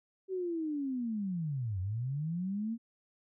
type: linear two-way sweep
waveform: sine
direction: down then up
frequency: 385.1 to 89.1 to 235.1 Hz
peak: -32 dBFS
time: 0.28-2.78 s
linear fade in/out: 50 ms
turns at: 1.8 s
effects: none